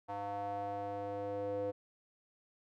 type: tone with band-pass filter sweep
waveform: square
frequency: 101 Hz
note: G#2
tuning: 48 cents flat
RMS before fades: -39 dBFS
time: 0.08-1.72 s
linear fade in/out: 20 ms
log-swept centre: 800 to 500 Hz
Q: 4.7
effects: none